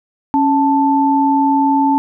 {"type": "tone pair together", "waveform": "sine", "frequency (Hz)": [276.3, 880], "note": ["C#4", "A5"], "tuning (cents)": [-6, 0], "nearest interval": "octave + minor sixth", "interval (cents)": 2006, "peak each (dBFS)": -13, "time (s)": [0.34, 1.98], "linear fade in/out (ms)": 0, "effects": []}